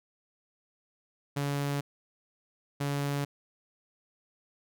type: tone pair in turn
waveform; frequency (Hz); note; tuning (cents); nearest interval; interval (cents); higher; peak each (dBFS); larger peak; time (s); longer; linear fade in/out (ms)
sawtooth; 142.2 / 142.2; C#3 / C#3; +45 / +45; unison; 0; neither; -25; neither; 1.36-1.81 / 2.8-3.25; neither; 10
effects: none